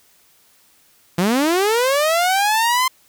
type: linear sweep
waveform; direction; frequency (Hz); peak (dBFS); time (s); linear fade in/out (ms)
sawtooth; up; 164.81 to 1046.5; -11; 1.18-2.88; 5
effects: white hiss -55 dBFS RMS until 3.08 s